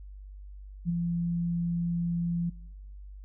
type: tone with ADSR envelope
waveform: sine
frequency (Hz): 171.2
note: F3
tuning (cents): -34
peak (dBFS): -23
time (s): 0.85-2.5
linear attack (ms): 43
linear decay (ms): 15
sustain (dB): -4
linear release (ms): 10
effects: noise-tail reverb RT60 1.0 s tail -24 dB re dry + added 49 Hz sine -42 dBFS peak until 3.24 s